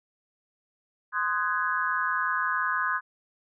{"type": "chord", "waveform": "sine", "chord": "Ab dominant seventh", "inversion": "first", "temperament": "just", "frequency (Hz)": [1038.3, 1245.9, 1495.1, 1661.2], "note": ["C6", "Eb6", "Gb6", "Ab6"], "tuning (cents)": [-14, 2, 18, 0], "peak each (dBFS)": -30, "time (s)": [1.12, 3.01], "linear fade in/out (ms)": 50, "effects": []}